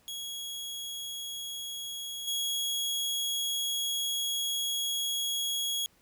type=tone with level steps; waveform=sawtooth; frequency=3322 Hz; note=G#7; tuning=in tune; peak=-33 / -26 dBFS; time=0.08-5.86 s; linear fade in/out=0 ms; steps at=2.27 s; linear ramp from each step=10 ms; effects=pink hiss -65 dBFS RMS until 6.01 s